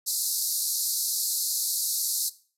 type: band-pass noise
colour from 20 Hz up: white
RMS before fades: -28 dBFS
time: 0.06-2.3 s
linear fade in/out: 20 ms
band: 4000 to 14000 Hz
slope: 96 dB/octave
effects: noise-tail reverb RT60 0.4 s tail -17 dB re dry